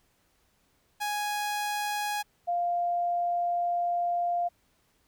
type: tone pair in turn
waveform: sawtooth / sine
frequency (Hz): 830.6 / 698.4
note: G#5 / F5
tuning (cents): 0 / 0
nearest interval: minor third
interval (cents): 300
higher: first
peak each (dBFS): -25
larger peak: neither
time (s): 1-2.23 / 2.47-4.49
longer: second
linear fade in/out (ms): 20
effects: pink hiss -69 dBFS RMS until 5.07 s